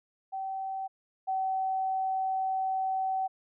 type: tone pair in turn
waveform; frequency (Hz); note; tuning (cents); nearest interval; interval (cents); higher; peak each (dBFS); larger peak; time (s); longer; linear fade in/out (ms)
sine; 769 / 761.9; G5 / G5; -33 / -49; unison; 16; first; -32 / -27; second; 0.32-0.88 / 1.27-3.28; second; 20
effects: none